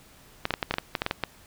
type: clicks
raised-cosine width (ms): 0.3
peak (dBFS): -9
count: 12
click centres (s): 0.454 / 0.507 / 0.539 / 0.628 / 0.71 / 0.74 / 0.784 / 0.952 / 1.019 / 1.064 / 1.111 / 1.237
effects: pink hiss -54 dBFS RMS until 1.46 s